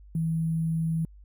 sine tone with sample-and-hold, 162.5 Hz, E3, 24 cents flat, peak -24 dBFS, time 0.15-1.05 s, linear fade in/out 2 ms, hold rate 11025 Hz, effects added 50 Hz sine -47 dBFS peak until 1.24 s

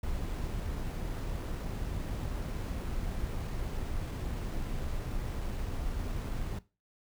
brown noise with sample-and-hold, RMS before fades -35 dBFS, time 0.03-6.59 s, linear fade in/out 5 ms, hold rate 11025 Hz, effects noise-tail reverb RT60 0.3 s tail -19 dB re dry

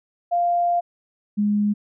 sine tone pair in turn, 697 / 207.2 Hz, F5 / G#3, -4 / -4 cents, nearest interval octave + major sixth, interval 2100 cents, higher first, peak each -17 dBFS, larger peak neither, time 0.31-0.81 / 1.37-1.74 s, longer first, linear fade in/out 20 ms, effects none

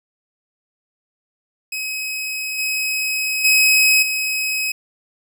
sawtooth tone with level steps, 2544 Hz, D#7, 38 cents sharp, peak -20 / -16 / -8 / -16 dBFS, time 1.72-4.72 s, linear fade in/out 5 ms, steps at 2.58 / 3.44 / 4.02 s, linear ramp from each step 10 ms, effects none

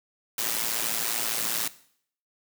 white noise with amplitude modulation, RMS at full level -25 dBFS, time 0.38-1.68 s, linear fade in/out 5 ms, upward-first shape sine, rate 113 Hz, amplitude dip 75%, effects noise-tail reverb RT60 0.6 s tail -17 dB re dry + high-pass 150 Hz 12 dB/octave

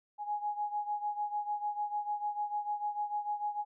sine beating tone pair, 830.6 / 837.3 Hz, G#5 / G#5, 0 / +14 cents, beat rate 6.7 Hz, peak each -34 / -38 dBFS, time 0.18-3.65 s, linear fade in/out 50 ms, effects none

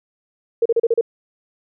sine tone bursts, 462.3 Hz, A#4, 14 cents flat, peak -12 dBFS, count 6, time 0.62-1.011 s, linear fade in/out 5 ms, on 36 ms, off 35 ms, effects none

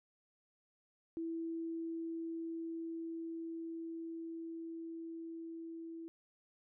sine tone with level ramp, 329.6 Hz, E4, in tune, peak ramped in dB -37 to -44 dBFS, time 1.17-6.08 s, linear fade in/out 0 ms, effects none

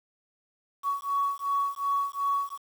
sine beating tone pair, 1120 / 1122.7 Hz, C#6 / C#6, +18 / +22 cents, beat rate 2.7 Hz, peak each -28 dBFS, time 0.83-2.58 s, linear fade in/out 50 ms, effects tanh soft clip ceiling -18 dBFS + 8-bit

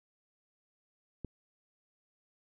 click, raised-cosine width 3 ms, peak -26 dBFS, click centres 1.247 s, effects none

